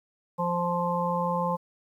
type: harmonic tone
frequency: 174.61 Hz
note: F3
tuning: in tune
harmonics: 1 / 3 / 5 / 6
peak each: -30 / -30 / -30 / -30 dBFS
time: 0.38-1.57 s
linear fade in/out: 20 ms
effects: 10-bit